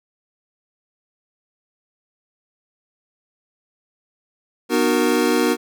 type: chord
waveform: square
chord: B major seventh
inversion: none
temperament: equal with one note detuned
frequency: 246.9 / 304.9 / 370 / 466.2 Hz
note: B3 / D#4 / F#4 / A#4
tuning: 0 / -35 / 0 / 0 cents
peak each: -22 dBFS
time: 4.69-5.57 s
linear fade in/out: 50 ms
effects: none